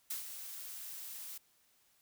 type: noise with ADSR envelope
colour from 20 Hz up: blue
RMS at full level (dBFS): -38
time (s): 0.1-1.38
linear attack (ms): 7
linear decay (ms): 120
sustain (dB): -8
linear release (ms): 7
effects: white hiss -71 dBFS RMS until 2.01 s